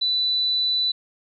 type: tone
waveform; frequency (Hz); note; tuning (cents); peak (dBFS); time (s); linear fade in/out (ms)
sine; 3980; B7; +13; -19; 0.01-0.92; 10
effects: none